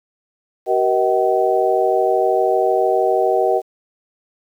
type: harmonic tone with a mistuned harmonic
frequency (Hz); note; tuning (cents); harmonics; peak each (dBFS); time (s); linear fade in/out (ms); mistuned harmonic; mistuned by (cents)
126.8; B2; +46; 3 / 4 / 5 / 6; -19 / -19 / -19 / -19; 0.66-3.62; 50; 4; -120
effects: 8-bit